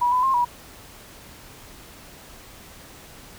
sine tone with pitch steps, 971 / 1003 / 1063 / 967 Hz, B5 / B5 / C6 / B5, -30 / +26 / +27 / -37 cents, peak -17 dBFS, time 0.01-0.45 s, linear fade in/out 10 ms, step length 110 ms, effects pink hiss -45 dBFS RMS until 3.38 s

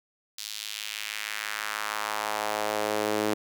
sawtooth tone with high-pass filter sweep, 106.2 Hz, G#2, 39 cents sharp, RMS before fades -31 dBFS, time 0.38-3.34 s, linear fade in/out 5 ms, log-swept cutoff 4300 to 340 Hz, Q 1.6, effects none

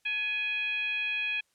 sine tone with frequency modulation, 2494 Hz, D#7, 3 cents sharp, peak -28 dBFS, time 0.05-1.41 s, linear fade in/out 10 ms, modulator 806 Hz, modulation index 0.64, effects white hiss -72 dBFS RMS until 1.54 s + low-pass 10000 Hz 12 dB/octave

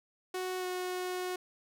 sawtooth tone with pitch glide, 369.2 to 364.7 Hz, F#4 to F#4, -4 to -25 cents, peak -30 dBFS, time 0.34-1.36 s, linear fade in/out 5 ms, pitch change -21 cents, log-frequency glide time 0.59-0.65 s, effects none

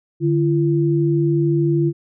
sine tone pair together, 147.8 / 339 Hz, D3 / E4, +11 / +49 cents, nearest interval octave + major second, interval 1438 cents, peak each -17 dBFS, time 0.2-1.93 s, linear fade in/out 50 ms, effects none

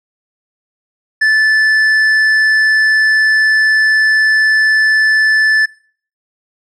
triangle tone with tanh clipping, 1748 Hz, A6, 12 cents flat, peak -9 dBFS, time 1.21-5.66 s, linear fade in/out 10 ms, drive 10 dB, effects noise-tail reverb RT60 0.5 s tail -22 dB re dry

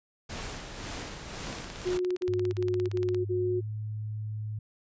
pink noise with tremolo, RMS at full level -37 dBFS, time 0.29-1.98 s, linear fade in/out 10 ms, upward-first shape sine, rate 1.9 Hz, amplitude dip 45%
click train, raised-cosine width 0.2 ms, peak -24 dBFS, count 30, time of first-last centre 1.47-3.146 s, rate 17.3 Hz
sine tone bursts, 362.6 Hz, F#4, 35 cents flat, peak -26 dBFS, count 5, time 1.85-3.61 s, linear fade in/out 20 ms, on 320 ms, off 40 ms
sine tone with pitch glide, 101.9 to 107.15 Hz, G#2 to A2, -32 to -45 cents, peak -32 dBFS, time 2.28-4.59 s, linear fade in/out 5 ms, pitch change +87 cents, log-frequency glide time 3.38-3.65 s
effects resampled to 16000 Hz

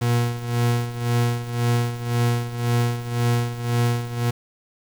40% pulse tone with tremolo, 119.5 Hz, A#2, 43 cents sharp, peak -16 dBFS, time 0.01-4.31 s, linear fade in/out 10 ms, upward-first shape sine, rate 1.9 Hz, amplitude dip 75%, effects 7-bit

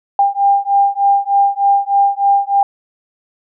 sine beating tone pair, 797 / 800.3 Hz, G5 / G5, +28 / +36 cents, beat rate 3.3 Hz, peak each -13 dBFS, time 0.19-2.63 s, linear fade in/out 2 ms, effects none

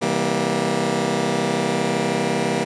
15% pulse chord, C dominant seventh, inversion none, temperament just, 130.81 / 163.52 / 196.22 / 235.5 Hz, C3 / E3 / G3 / Bb3, 0 / -14 / +2 / +18 cents, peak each -23 / -19 / -19 / -17 dBFS, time 0.01-2.65 s, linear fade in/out 20 ms, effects resampled to 22050 Hz

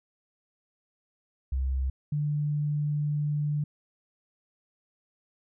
sine tone pair in turn, 65.9 / 147.94 Hz, C2 / D3, +13 / +13 cents, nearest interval octave + major second, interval 1400 cents, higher second, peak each -25 dBFS, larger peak neither, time 1.52-1.9 / 2.12-3.64 s, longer second, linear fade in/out 5 ms, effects none

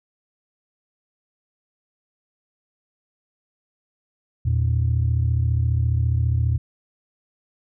sine tone pair together, 82.41 / 117.12 Hz, E2 / A#2, 0 / +9 cents, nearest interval tritone, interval 609 cents, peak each -19 dBFS, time 4.45-6.58 s, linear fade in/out 10 ms, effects tanh soft clip ceiling -12 dBFS

